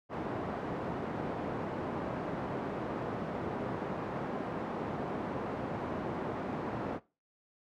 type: band-pass noise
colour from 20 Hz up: pink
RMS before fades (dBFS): -37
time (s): 0.09-7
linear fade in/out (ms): 50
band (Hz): 160 to 970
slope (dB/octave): 12
effects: noise-tail reverb RT60 0.3 s tail -20 dB re dry